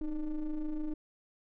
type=ring-modulated tone; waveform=triangle; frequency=146.83 Hz; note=D3; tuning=in tune; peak=-27 dBFS; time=0.01-0.94 s; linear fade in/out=5 ms; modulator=160 Hz; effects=none